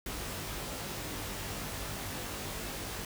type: noise with comb filter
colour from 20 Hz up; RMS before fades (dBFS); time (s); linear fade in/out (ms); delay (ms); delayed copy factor
pink; -39; 0.06-3.05; 2; 20; +0.95
effects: none